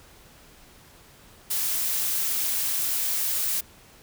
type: noise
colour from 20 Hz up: blue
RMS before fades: -26 dBFS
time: 1.5-3.61 s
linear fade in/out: 10 ms
effects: pink hiss -52 dBFS RMS until 4.02 s